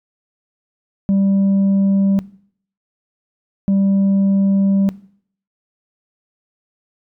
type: tone bursts at uneven times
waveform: sine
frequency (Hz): 196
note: G3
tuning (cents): 0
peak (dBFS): -9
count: 2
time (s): 1.09-2.19 / 3.68-4.89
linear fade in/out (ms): 0
effects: noise-tail reverb RT60 0.6 s tail -21 dB re dry + tanh soft clip ceiling -11 dBFS